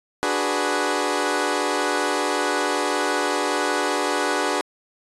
15% pulse chord, G# half-diminished seventh, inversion second, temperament equal, 293.7 / 370 / 415.3 / 493.9 Hz, D4 / F#4 / G#4 / B4, 0 / 0 / 0 / 0 cents, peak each -20 dBFS, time 0.23-4.61 s, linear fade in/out 0 ms, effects resampled to 24000 Hz

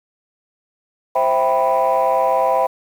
sine chord, C major seventh, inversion none, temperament equal, 523.3 / 659.3 / 784 / 987.8 Hz, C5 / E5 / G5 / B5, 0 / 0 / 0 / 0 cents, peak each -18 dBFS, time 1.15-2.67 s, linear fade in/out 10 ms, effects tanh soft clip ceiling -8 dBFS + 7-bit

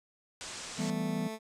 white low-pass noise, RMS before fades -43 dBFS, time 0.41-0.9 s, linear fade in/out 0 ms, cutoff 8400 Hz, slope 48 dB/octave
15% pulse tone, 220 Hz, A3, in tune, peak -31 dBFS, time 0.77-1.39 s, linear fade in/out 50 ms
triangle chord, E minor, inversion none, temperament equal, 164.81 / 196 / 246.9 Hz, E3 / G3 / B3, 0 / 0 / 0 cents, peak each -34 / -33 / -34 dBFS, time 0.78-1.28 s, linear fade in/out 10 ms
effects resampled to 32000 Hz

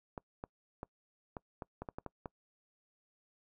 clicks, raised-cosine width 1 ms, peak -27 dBFS, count 10, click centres 0.178 / 0.439 / 0.831 / 1.368 / 1.622 / 1.82 / 1.888 / 1.985 / 2.063 / 2.258 s, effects noise-tail reverb RT60 0.1 s tail -25 dB re dry

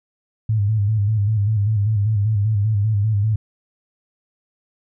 sine tone with vibrato, 105.3 Hz, G#2, 24 cents sharp, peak -15 dBFS, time 0.49-3.36 s, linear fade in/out 5 ms, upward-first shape square, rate 5.1 Hz, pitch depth 70 cents each way, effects none

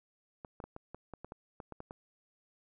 clicks, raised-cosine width 1 ms, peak -30 dBFS, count 12, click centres 0.448 / 0.602 / 0.64 / 0.764 / 0.946 / 1.137 / 1.246 / 1.321 / 1.602 / 1.723 / 1.804 / 1.909 s, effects none

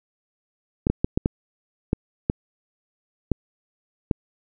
clicks, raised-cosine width 3 ms, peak -6 dBFS, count 9, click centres 0.869 / 0.9 / 1.045 / 1.175 / 1.259 / 1.931 / 2.299 / 3.317 / 4.112 s, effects none

